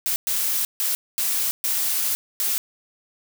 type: noise bursts at uneven times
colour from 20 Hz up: blue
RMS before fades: -23 dBFS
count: 6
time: 0.06-0.16 / 0.27-0.65 / 0.8-0.95 / 1.18-1.51 / 1.64-2.15 / 2.4-2.58 s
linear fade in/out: 0 ms
effects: none